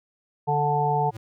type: harmonic tone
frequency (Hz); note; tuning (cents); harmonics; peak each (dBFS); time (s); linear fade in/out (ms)
146.83; D3; 0; 1 / 3 / 5 / 6; -26 / -28 / -25 / -24; 0.47-1.11; 20
type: tone with exponential growth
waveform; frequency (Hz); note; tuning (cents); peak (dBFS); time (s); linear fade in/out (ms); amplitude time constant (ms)
square; 111.1; A2; +17; -32; 1.08-1.17; 5; 18
effects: none